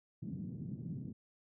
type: band-pass noise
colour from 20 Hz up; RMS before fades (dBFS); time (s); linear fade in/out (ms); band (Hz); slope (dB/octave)
pink; -43; 0.22-1.13; 10; 130 to 230; 24
effects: none